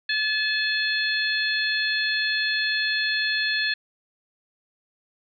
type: harmonic tone with a mistuned harmonic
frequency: 862 Hz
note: A5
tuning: 36 cents flat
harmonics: 2 / 3 / 4 / 5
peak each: -24 / -30 / -30 / -28 dBFS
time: 0.09-3.74 s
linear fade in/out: 5 ms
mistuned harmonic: 5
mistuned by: -21 cents
effects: none